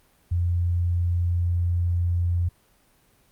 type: tone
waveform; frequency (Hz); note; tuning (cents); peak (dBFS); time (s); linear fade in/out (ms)
sine; 87.1; F2; -4; -20; 0.31-2.49; 10
effects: pink hiss -61 dBFS RMS until 3.31 s + Opus 32 kbps